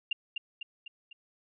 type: tone with echo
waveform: sine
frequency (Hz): 2794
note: F7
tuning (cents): 0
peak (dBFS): -26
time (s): 0.11-0.13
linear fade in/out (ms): 5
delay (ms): 250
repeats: 4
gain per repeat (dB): -5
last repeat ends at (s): 1.13
effects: none